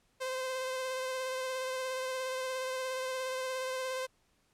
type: tone with vibrato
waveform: sawtooth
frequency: 518 Hz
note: C5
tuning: 17 cents flat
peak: -30 dBFS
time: 0.2-4.07 s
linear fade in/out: 20 ms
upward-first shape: sine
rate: 17 Hz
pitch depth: 19 cents each way
effects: pink hiss -72 dBFS RMS until 4.53 s + low-pass 11000 Hz 12 dB/octave